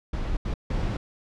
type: noise bursts at uneven times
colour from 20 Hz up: brown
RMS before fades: -27 dBFS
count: 3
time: 0.13-0.37 / 0.45-0.54 / 0.7-0.97 s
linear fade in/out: 5 ms
effects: low-pass 5000 Hz 12 dB/octave